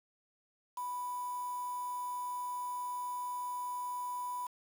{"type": "tone with quantisation", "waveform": "sine", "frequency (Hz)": 987.8, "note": "B5", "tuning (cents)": 0, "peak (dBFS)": -36, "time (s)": [0.77, 4.47], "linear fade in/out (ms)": 5, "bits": 8, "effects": []}